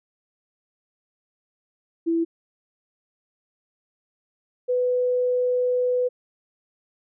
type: tone pair in turn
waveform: sine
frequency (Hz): 332.1 / 497.6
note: E4 / B4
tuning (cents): +13 / +13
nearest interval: perfect fifth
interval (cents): 700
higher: second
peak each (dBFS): -19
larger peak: neither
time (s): 2.06-2.25 / 4.68-6.09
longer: second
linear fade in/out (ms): 20
effects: none